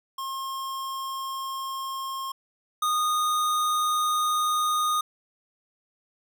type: tone pair in turn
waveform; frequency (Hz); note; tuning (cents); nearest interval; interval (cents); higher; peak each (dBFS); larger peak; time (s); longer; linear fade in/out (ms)
square; 1072 / 1232.3; C6 / D#6; +42 / -17; major second; 241; second; -31 / -23; second; 0.18-2.32 / 2.82-5.01; second; 5
effects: none